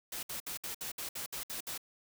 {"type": "noise bursts", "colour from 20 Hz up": "white", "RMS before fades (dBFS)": -40, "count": 10, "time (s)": [0.12, 1.778], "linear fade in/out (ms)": 5, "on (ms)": 110, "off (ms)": 62, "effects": []}